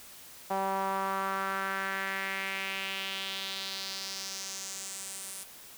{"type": "tone with band-pass filter sweep", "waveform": "sawtooth", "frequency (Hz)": 193.3, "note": "G3", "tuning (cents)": -24, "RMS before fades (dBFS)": -35, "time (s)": [0.5, 5.44], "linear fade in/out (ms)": 10, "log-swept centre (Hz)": [820, 10000], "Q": 2.7, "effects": ["white hiss -50 dBFS RMS until 5.77 s"]}